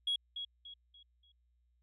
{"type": "tone with echo", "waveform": "sine", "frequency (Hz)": 3320, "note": "G#7", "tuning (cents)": -1, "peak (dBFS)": -29, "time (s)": [0.07, 0.16], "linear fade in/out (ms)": 5, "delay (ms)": 290, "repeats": 4, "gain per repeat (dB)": -9, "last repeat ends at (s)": 1.32, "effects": ["tanh soft clip ceiling -27 dBFS", "added 60 Hz sine -70 dBFS peak until 1.82 s"]}